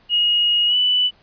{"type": "tone with pitch glide", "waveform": "sine", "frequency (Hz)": [2879, 2979], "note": ["F#7", "F#7"], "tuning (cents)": [-48, 11], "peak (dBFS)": -14, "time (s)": [0.09, 1.11], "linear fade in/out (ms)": 50, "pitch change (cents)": 59, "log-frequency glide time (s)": [0.67, 0.76], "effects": ["pink hiss -55 dBFS RMS until 1.22 s", "resampled to 11025 Hz"]}